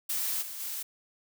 blue noise with level steps, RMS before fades -31 / -40 / -36 dBFS, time 0.09-0.83 s, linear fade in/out 10 ms, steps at 0.41 / 0.59 s, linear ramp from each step 20 ms, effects none

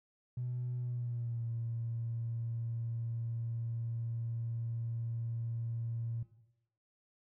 triangle tone with pitch glide, 123.47 to 115.87 Hz, B2 to A#2, 0 to -10 cents, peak -31 dBFS, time 0.37-6.23 s, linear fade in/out 5 ms, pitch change -110 cents, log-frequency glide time 0.77-1.46 s, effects noise-tail reverb RT60 0.8 s tail -17 dB re dry + tanh soft clip ceiling -33 dBFS

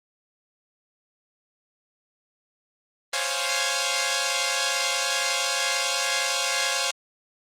5% pulse chord, Db major seventh, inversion third, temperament equal, 523.3 / 554.4 / 698.5 / 830.6 Hz, C5 / Db5 / F5 / Ab5, 0 / 0 / 0 / 0 cents, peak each -17 dBFS, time 3.13-6.91 s, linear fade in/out 5 ms, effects low-pass 10000 Hz 12 dB/octave + Opus 24 kbps

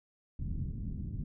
pink low-pass noise, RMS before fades -37 dBFS, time 0.39-1.24 s, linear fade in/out 5 ms, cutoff 210 Hz, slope 24 dB/octave, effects none

